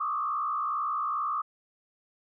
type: tone with frequency modulation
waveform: sine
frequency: 1193 Hz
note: D6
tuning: 27 cents sharp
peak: -27 dBFS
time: 0-1.42 s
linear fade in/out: 10 ms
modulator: 62.3 Hz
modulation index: 1.3
effects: none